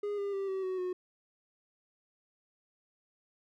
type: tone with pitch steps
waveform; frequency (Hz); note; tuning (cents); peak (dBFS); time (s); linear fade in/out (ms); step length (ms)
triangle; 411.3 / 401.4 / 391.8 / 382.4 / 373.3 / 364.3; G#4 / G4 / G4 / G4 / F#4 / F#4; -17 / +41 / -1 / -43 / +15 / -27; -30; 0.03-0.93; 5; 150
effects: none